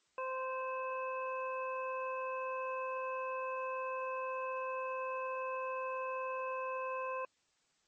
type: harmonic tone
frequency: 520 Hz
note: C5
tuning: 11 cents flat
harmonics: 1 / 2 / 3 / 5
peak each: -39 / -39 / -50 / -47 dBFS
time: 0.18-7.25 s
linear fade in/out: 2 ms
effects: white hiss -75 dBFS RMS until 7.87 s + MP3 32 kbps